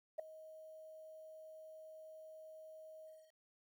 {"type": "tone with ADSR envelope", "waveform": "sine", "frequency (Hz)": 631, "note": "D#5", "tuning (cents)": 24, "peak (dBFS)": -33, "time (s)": [0.18, 3.33], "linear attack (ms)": 15, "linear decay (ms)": 4, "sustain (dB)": -19, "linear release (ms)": 270, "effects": ["tanh soft clip ceiling -33 dBFS", "12-bit"]}